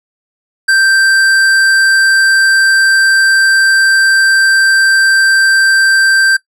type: tone with hard clipping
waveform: sine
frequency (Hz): 1568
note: G6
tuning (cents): 0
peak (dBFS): -8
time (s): 0.68-6.37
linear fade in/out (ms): 10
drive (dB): 12
effects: noise-tail reverb RT60 0.1 s tail -18 dB re dry